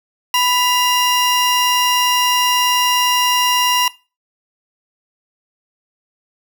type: tone pair together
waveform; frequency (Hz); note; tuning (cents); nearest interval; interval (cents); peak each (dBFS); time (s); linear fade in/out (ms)
35% pulse; 991 / 2810; B5 / F7; +6 / +10; octave + tritone; 1804; -14; 0.34-3.88; 2
effects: noise-tail reverb RT60 0.3 s tail -20 dB re dry